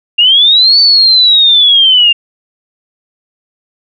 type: linear two-way sweep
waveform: sine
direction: up then down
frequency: 2773 to 4545 to 2773 Hz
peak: -3 dBFS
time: 0.18-2.13 s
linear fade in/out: 10 ms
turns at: 0.8 s
effects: none